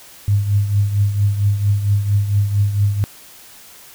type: tone with tremolo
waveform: sine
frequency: 101.7 Hz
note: G#2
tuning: 36 cents flat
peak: -10 dBFS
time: 0.28-3.04 s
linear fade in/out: 0 ms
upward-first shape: triangle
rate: 4.4 Hz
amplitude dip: 70%
effects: white hiss -42 dBFS RMS until 3.94 s